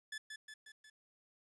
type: tone with echo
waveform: sawtooth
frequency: 1731 Hz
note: A6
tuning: 29 cents flat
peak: -38 dBFS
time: 0.12-0.18 s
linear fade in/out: 5 ms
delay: 180 ms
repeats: 4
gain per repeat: -4 dB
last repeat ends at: 0.9 s
effects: resampled to 22050 Hz + 12-bit